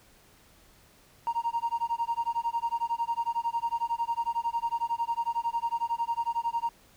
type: tone with tremolo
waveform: triangle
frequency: 932.3 Hz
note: A#5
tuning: in tune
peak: -20 dBFS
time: 1.27-6.69 s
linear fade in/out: 0 ms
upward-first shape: sine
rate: 11 Hz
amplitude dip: 100%
effects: tanh soft clip ceiling -22 dBFS + pink hiss -59 dBFS RMS until 6.96 s